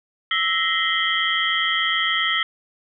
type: tone cluster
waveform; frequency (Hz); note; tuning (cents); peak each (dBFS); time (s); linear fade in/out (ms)
sine; 1314 / 1886 / 2053 / 3085 / 3284; E6 / A#6 / C7 / G7 / G#7; -6 / +20 / -33 / -28 / -20; -25; 0.31-2.43; 2
effects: none